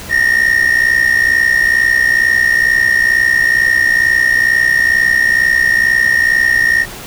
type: ring-modulated tone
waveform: triangle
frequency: 1850 Hz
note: A#6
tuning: 14 cents flat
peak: -4 dBFS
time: 0.09-6.86 s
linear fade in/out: 50 ms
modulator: 31.1 Hz
effects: pink hiss -29 dBFS RMS until 7.06 s